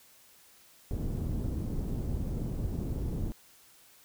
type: low-pass noise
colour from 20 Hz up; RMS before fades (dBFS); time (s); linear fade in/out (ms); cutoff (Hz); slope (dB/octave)
pink; -33; 0.91-3.32; 0; 270; 12
effects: white hiss -59 dBFS RMS until 4.04 s